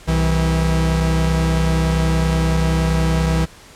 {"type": "tone pair together", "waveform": "45% pulse", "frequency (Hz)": [64.18, 162], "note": ["C2", "E3"], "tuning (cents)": [-33, -30], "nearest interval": "octave + major third", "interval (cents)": 1603, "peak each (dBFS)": [-18, -17], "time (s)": [0.07, 3.46], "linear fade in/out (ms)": 20, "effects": ["pink hiss -43 dBFS RMS until 3.75 s", "low-pass 10000 Hz 12 dB/octave"]}